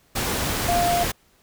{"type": "tone in noise", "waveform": "sine", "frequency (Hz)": 698, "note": "F5", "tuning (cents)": -1, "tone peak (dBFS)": -19, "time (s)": [0.68, 1.04], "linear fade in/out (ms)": 10, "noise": "pink", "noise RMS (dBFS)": -25, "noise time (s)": [0.15, 1.12], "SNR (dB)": 3, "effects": ["pink hiss -60 dBFS RMS until 1.42 s"]}